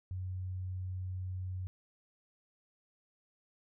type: tone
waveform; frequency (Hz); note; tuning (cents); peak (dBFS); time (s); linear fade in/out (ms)
sine; 92.4; F#2; -2; -36; 0.11-1.67; 0
effects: none